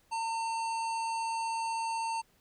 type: harmonic tone with a mistuned harmonic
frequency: 908 Hz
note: A#5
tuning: 46 cents flat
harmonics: 1 / 3 / 5 / 7 / 9 / 10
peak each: -31 / -43 / -46 / -51 / -50 / -53 dBFS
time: 0.11-2.22 s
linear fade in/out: 20 ms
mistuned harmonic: 3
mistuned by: -18 cents
effects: pink hiss -68 dBFS RMS until 2.4 s